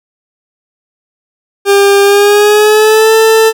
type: tone with pitch glide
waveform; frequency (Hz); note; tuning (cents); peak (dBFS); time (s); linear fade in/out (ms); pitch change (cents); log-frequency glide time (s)
40% pulse; 400 to 443.8; G4 to A4; +35 to +15; -3; 1.65-3.53; 50; +180; 2.03-3.14
effects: none

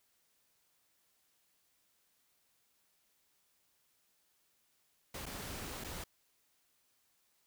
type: noise with dropouts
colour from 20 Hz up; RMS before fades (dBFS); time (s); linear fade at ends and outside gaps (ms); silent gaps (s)
pink; -44; 5.14-6.04; 5; 5.257-5.263 / 5.84-5.844
effects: white hiss -75 dBFS RMS until 7.46 s

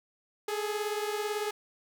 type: beating tone pair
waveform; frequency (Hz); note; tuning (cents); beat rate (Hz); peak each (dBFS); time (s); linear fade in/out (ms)
sawtooth; 415.3 / 433.3; G#4 / A4; 0 / -27; 18; -28 / -32; 0.48-1.51; 5
effects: none

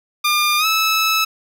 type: tone with pitch glide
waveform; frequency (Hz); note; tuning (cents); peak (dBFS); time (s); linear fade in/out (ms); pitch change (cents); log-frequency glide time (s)
15% pulse; 1203 to 1304.3; D6 to E6; +41 to -19; -8; 0.24-1.25; 10; +140; 0.58-0.66
effects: none

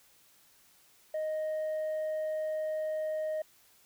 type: tone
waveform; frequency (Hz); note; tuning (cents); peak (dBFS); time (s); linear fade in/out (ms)
sine; 622.3; D#5; 0; -28; 1.14-3.42; 5
effects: tanh soft clip ceiling -30 dBFS + white hiss -63 dBFS RMS until 3.85 s

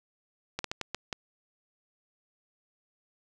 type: slowing click train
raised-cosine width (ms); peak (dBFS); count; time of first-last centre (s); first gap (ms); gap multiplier
0.2; -15; 6; 0.59-1.128; 53; 1.36
effects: none

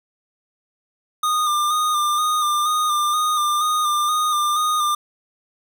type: tone with vibrato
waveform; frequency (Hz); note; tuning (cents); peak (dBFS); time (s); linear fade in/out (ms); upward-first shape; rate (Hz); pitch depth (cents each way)
square; 1215; D#6; -42; -18; 1.23-4.95; 5; square; 2.1; 28
effects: none

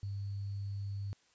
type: tone with sample-and-hold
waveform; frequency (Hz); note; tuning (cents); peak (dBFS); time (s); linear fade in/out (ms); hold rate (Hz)
sine; 99.8; G2; +32; -36; 0.03-1.13; 0; 4410
effects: white hiss -69 dBFS RMS until 1.34 s + resampled to 16000 Hz

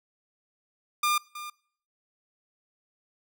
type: tone with echo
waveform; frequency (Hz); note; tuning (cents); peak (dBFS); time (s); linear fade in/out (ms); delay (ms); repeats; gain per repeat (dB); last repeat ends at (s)
sawtooth; 1203; D6; +41; -19; 1.03-1.18; 5; 320; 1; -14; 1.5
effects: noise-tail reverb RT60 0.6 s tail -25 dB re dry

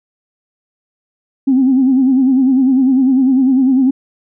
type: tone with vibrato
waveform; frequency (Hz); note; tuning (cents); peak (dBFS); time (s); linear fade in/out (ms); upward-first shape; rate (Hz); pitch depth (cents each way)
sine; 262.1; C4; +3; -7; 1.47-3.91; 10; sine; 10; 77
effects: tanh soft clip ceiling -3 dBFS

